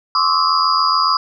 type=tone cluster; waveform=sine; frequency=1050 / 1137 / 1299 / 4877 Hz; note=C6 / C#6 / E6 / D#8; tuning=+6 / +44 / -26 / -35 cents; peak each=-18 dBFS; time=0.15-1.17 s; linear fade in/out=2 ms; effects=none